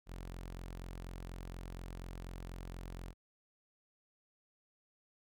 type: tone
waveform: sawtooth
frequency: 44.16 Hz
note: F1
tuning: 20 cents sharp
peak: -40 dBFS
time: 0.06-3.14 s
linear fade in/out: 50 ms
effects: none